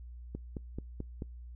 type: click train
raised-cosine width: 3 ms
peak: -25 dBFS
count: 5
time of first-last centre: 0.35-1.221 s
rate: 4.59 Hz
effects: noise-tail reverb RT60 0.2 s tail -26 dB re dry + added 60 Hz sine -44 dBFS peak until 1.55 s